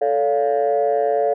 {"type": "chord", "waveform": "sine", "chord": "A augmented", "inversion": "none", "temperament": "equal with one note detuned", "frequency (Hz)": [440, 568.3, 698.5], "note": ["A4", "C#5", "E#5"], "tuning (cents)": [0, 43, 0], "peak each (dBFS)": -19, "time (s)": [0.01, 1.34], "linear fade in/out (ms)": 10, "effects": ["tanh soft clip ceiling -10 dBFS"]}